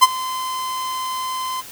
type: tone with ADSR envelope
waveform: 45% pulse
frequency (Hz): 1031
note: C6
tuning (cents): -26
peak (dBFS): -4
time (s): 0.01-1.62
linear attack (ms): 22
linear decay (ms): 31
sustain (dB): -19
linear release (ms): 23
effects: white hiss -38 dBFS RMS until 1.71 s